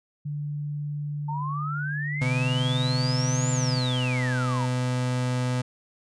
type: tone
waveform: sine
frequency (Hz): 146.83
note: D3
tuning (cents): 0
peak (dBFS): -28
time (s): 0.25-3.79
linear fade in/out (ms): 10
type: exponential two-way sweep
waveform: sine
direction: up then down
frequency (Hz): 885 to 7280 to 885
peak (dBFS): -30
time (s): 1.28-4.66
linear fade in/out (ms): 10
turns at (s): 3.51
type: tone with pitch glide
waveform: 35% pulse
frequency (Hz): 126.3 to 125.5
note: B2 to B2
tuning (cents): +39 to +28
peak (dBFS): -22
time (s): 2.21-5.62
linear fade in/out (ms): 10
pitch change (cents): -11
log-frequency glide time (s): 3.59-5.37
effects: resampled to 22050 Hz